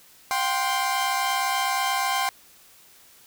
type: chord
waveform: sawtooth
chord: F suspended second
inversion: none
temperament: equal with one note detuned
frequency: 715.6 / 784 / 1046.5 Hz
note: F5 / G5 / C6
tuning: +42 / 0 / 0 cents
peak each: -28 / -22 / -22 dBFS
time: 0.31-2.29 s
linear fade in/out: 0 ms
effects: white hiss -53 dBFS RMS until 3.26 s